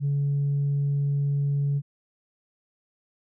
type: tone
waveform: sine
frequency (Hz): 141.8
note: C#3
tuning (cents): +40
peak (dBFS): -20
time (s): 0-1.82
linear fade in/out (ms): 50
effects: tanh soft clip ceiling -19 dBFS